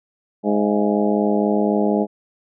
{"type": "harmonic tone with a mistuned harmonic", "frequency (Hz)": 103.9, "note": "G#2", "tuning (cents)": 1, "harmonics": [2, 3, 4, 5, 6, 7, 8], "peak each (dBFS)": [-19, -23, -22, -26, -25, -28, -28], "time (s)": [0.43, 2.07], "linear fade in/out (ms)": 50, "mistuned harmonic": 7, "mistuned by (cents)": -91, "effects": []}